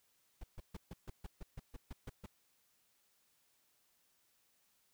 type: noise bursts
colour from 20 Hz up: brown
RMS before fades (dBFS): -45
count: 12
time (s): 0.41-2.262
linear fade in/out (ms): 5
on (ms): 26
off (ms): 140
effects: white hiss -75 dBFS RMS until 4.93 s